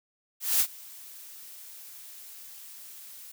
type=noise with ADSR envelope; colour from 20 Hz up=blue; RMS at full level=-22 dBFS; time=0.4-3.32 s; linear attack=200 ms; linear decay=67 ms; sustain=-24 dB; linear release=10 ms; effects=none